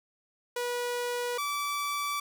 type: tone pair in turn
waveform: sawtooth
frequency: 486.2 / 1156.4 Hz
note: B4 / D6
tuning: -27 / -27 cents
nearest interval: octave + minor third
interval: 1500 cents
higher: second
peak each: -26 dBFS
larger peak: neither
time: 0.56-1.38 / 1.38-2.2 s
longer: neither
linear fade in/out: 5 ms
effects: none